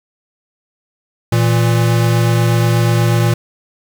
square tone pair together, 116.54 / 164.81 Hz, A#2 / E3, 0 / 0 cents, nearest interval tritone, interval 600 cents, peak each -12 / -18 dBFS, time 1.32-3.34 s, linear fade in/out 5 ms, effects 7-bit

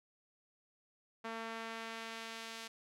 sawtooth tone with band-pass filter sweep, 226.2 Hz, A3, 48 cents sharp, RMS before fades -45 dBFS, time 1.24-2.68 s, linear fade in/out 10 ms, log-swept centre 1300 to 4200 Hz, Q 0.72, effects none

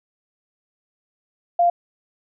sine tone, 695 Hz, F5, 9 cents flat, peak -13 dBFS, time 1.59-1.7 s, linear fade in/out 5 ms, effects none

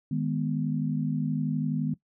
sine chord, G# minor, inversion second, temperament equal, 155.56 / 207.7 / 246.9 Hz, D#3 / G#3 / B3, 0 / 0 / 0 cents, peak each -28 / -32 / -30 dBFS, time 0.11-1.94 s, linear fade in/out 5 ms, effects noise-tail reverb RT60 0.1 s tail -18 dB re dry

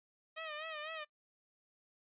10% pulse tone with vibrato, 622.3 Hz, D#5, in tune, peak -33 dBFS, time 0.36-1.05 s, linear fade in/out 20 ms, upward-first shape sine, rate 4 Hz, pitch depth 75 cents each way, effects noise-tail reverb RT60 0.1 s tail -22 dB re dry + resampled to 8000 Hz

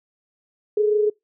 sine tone pair together, 420 / 446 Hz, G#4 / A4, +19 / +23 cents, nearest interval minor second, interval 104 cents, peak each -16 / -26 dBFS, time 0.77-1.1 s, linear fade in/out 5 ms, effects noise-tail reverb RT60 0.2 s tail -26 dB re dry

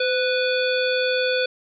harmonic tone with a mistuned harmonic, 493.9 Hz, B4, in tune, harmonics 1 / 3 / 5 / 7 / 9, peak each -21 / -26 / -28 / -29 / -31 dBFS, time 0-1.46 s, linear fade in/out 5 ms, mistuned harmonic 1, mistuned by +52 cents, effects none

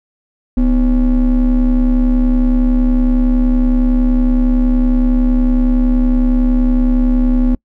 triangle ring-modulated tone, 142.4 Hz, C#3, 47 cents sharp, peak -4 dBFS, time 0.57-7.55 s, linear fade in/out 5 ms, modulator 107 Hz, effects noise-tail reverb RT60 0.1 s tail -26 dB re dry

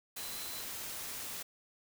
sine tone in noise, 4039 Hz, B7, 38 cents sharp, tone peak -48 dBFS, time 0.17-0.62 s, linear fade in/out 10 ms, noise white, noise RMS -42 dBFS, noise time 0.16-1.43 s, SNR -9 dB, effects none

